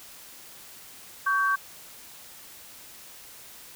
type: tone pair together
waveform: sine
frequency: 1125 / 1564.1 Hz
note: C#6 / G6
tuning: +25 / -4 cents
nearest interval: tritone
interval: 571 cents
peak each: -24 dBFS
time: 1.26-1.56 s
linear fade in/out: 10 ms
effects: white hiss -47 dBFS RMS until 3.75 s